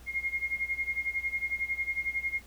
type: tone with tremolo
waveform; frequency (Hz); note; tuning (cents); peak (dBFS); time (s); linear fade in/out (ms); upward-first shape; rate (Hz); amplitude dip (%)
sine; 2139; C7; +38; -26; 0.06-2.42; 50; sine; 11; 85
effects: added 60 Hz sine -50 dBFS peak until 2.46 s + pink hiss -56 dBFS RMS until 2.46 s